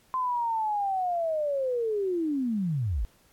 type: linear sweep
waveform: sine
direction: down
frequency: 1039 to 43.16 Hz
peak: -25 dBFS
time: 0.14-3.05 s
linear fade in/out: 0 ms
effects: pink hiss -62 dBFS RMS until 3.32 s + AAC 64 kbps